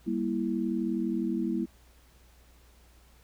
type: chord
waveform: sine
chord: E diminished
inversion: first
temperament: just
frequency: 197.78 / 237.3 / 329.6 Hz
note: G3 / Bb3 / E4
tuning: +16 / +31 / 0 cents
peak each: -32 / -31 / -31 dBFS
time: 0.06-1.66 s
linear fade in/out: 20 ms
effects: added 60 Hz sine -57 dBFS peak until 3.23 s + pink hiss -62 dBFS RMS until 3.23 s